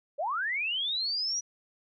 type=linear sweep; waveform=sine; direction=up; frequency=520 to 5870 Hz; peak=-28 dBFS; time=0.18-1.41 s; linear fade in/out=20 ms; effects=none